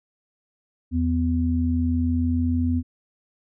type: tone pair together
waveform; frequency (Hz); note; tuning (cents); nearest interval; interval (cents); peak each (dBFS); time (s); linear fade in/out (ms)
sine; 83.36 / 249.8; E2 / B3; +20 / +20; octave + perfect fifth; 1900; -22; 0.91-2.83; 50
effects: none

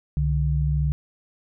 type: tone pair together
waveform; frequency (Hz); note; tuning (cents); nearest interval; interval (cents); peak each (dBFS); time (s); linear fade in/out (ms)
sine; 66.09 / 147.8; C2 / D3; +18 / +11; octave + major second; 1393; -22 / -22; 0.17-0.92; 0
effects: none

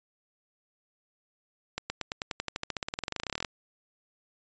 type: accelerating click train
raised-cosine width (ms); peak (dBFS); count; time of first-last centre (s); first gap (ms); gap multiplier
0.2; -14; 30; 1.78-3.448; 120; 0.94
effects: resampled to 16000 Hz

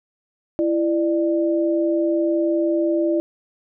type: tone pair together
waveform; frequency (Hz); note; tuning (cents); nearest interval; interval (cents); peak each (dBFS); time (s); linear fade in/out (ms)
sine; 334.3 / 595.7; E4 / D5; +24 / +24; minor seventh; 1000; -18 / -22; 0.59-3.2; 0
effects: none

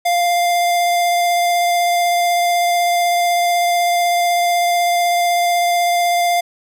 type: tone with vibrato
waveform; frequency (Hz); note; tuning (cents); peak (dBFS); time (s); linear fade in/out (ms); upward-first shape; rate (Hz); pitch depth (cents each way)
square; 698.5; F5; 0; -14; 0.05-6.41; 10; sine; 16; 9
effects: none

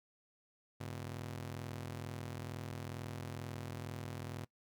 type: ring-modulated tone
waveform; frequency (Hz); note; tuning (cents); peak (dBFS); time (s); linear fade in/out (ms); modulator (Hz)
sawtooth; 120.6; B2; -41; -35; 0.8-4.45; 10; 21.1
effects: noise-tail reverb RT60 0.1 s tail -21 dB re dry

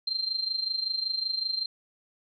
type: tone with amplitude modulation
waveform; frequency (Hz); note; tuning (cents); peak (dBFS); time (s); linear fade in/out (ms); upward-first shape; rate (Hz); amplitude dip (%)
sine; 4155; C8; -13; -24; 0.07-1.66; 5; sine; 25.3; 75
effects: none

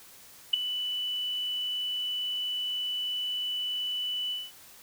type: tone with ADSR envelope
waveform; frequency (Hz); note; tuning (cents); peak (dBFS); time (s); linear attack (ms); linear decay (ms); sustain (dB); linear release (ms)
sine; 2979; F#7; +11; -15; 0.53-4.52; 9; 6; -14; 210
effects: white hiss -52 dBFS RMS until 4.82 s

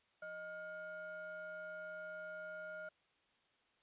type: ring-modulated tone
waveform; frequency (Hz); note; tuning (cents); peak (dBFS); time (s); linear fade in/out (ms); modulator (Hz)
triangle; 398.2; G4; +27; -40; 0.22-2.89; 5; 1020
effects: white hiss -75 dBFS RMS until 3.82 s + resampled to 8000 Hz

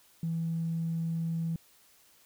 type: tone with tanh clipping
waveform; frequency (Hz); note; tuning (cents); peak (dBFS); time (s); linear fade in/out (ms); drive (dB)
triangle; 164.81; E3; 0; -29; 0.23-1.56; 2; 4
effects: white hiss -62 dBFS RMS until 2.25 s

